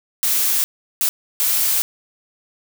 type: noise bursts at uneven times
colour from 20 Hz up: blue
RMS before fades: -18 dBFS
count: 3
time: 0.23-0.64 / 1.01-1.09 / 1.4-1.82 s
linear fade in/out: 0 ms
effects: none